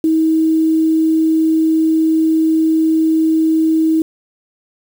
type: tone with quantisation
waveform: sine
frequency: 319.4 Hz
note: D#4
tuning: 45 cents sharp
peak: -10 dBFS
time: 0.04-4.02 s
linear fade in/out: 2 ms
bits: 6
effects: none